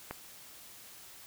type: click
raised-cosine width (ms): 0.5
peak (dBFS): -22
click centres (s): 0.11
effects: white hiss -52 dBFS RMS until 1.26 s